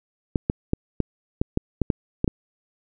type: clicks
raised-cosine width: 3 ms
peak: -7 dBFS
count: 10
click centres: 0.358 / 0.499 / 0.734 / 1.003 / 1.415 / 1.574 / 1.817 / 1.902 / 2.244 / 2.278 s
effects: none